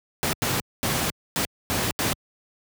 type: noise bursts at uneven times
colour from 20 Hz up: pink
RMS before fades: -24 dBFS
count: 6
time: 0.23-0.33 / 0.42-0.6 / 0.83-1.1 / 1.36-1.45 / 1.7-1.91 / 1.99-2.13 s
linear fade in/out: 0 ms
effects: high-pass 80 Hz 12 dB/octave